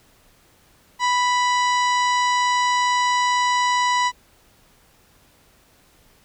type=harmonic tone with a mistuned harmonic; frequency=987.8 Hz; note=B5; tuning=in tune; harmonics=1 / 2 / 3 / 4 / 5 / 6 / 7 / 8; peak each=-18 / -24 / -31 / -30 / -36 / -35 / -37 / -39 dBFS; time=0.99-4.12 s; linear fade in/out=50 ms; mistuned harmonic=6; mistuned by=-60 cents; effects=pink hiss -56 dBFS RMS until 6.24 s